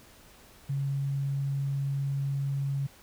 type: tone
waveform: sine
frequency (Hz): 138.59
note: C#3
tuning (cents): 0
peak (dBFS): -27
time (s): 0.69-2.87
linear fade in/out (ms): 10
effects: pink hiss -55 dBFS RMS until 3.02 s